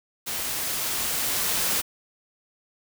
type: noise with level ramp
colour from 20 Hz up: white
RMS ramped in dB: -30 to -24 dBFS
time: 0.26-1.82 s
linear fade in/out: 20 ms
effects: none